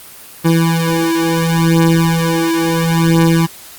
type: beating tone pair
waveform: 25% pulse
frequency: 164.81 / 165.53 Hz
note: E3 / E3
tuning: 0 / +8 cents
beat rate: 0.72 Hz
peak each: -10 dBFS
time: 0.44-3.47 s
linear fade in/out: 20 ms
effects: white hiss -36 dBFS RMS until 3.78 s + Opus 32 kbps